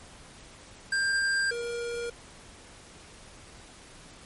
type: tone pair in turn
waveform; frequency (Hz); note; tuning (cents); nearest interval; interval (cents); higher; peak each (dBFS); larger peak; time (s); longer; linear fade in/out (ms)
square; 1591 / 473; G6 / A#4; +25 / +25; octave + major sixth; 2100; first; -25 / -32; first; 0.92-1.51 / 1.51-2.1; neither; 5
effects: pink hiss -50 dBFS RMS until 4.25 s + MP3 48 kbps